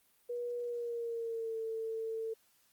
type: tone with pitch glide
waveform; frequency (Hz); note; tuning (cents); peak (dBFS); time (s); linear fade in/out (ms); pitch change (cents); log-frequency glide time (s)
sine; 482.4 to 447.5; B4 to A4; -41 to +29; -35; 0.29-2.34; 10; -130; 0.61-1.59
effects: white hiss -70 dBFS RMS until 2.72 s + Opus 32 kbps